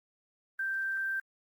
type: tone with quantisation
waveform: sine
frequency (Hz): 1568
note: G6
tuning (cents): 0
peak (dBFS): -30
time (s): 0.59-1.2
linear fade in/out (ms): 5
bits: 10
effects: Opus 24 kbps